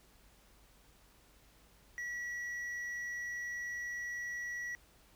sine tone with hard clipping, 1935 Hz, B6, 36 cents flat, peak -39 dBFS, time 1.98-4.75 s, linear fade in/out 0 ms, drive 4 dB, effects added 50 Hz sine -66 dBFS peak until 5.15 s + pink hiss -65 dBFS RMS until 5.15 s

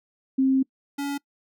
sine / square tone pair in turn, 265.5 / 282.6 Hz, C4 / C#4, +25 / +34 cents, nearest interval minor second, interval 109 cents, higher second, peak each -17 / -27 dBFS, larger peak first, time 0.38-0.63 / 0.98-1.18 s, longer first, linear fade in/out 10 ms, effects noise-tail reverb RT60 0.1 s tail -24 dB re dry

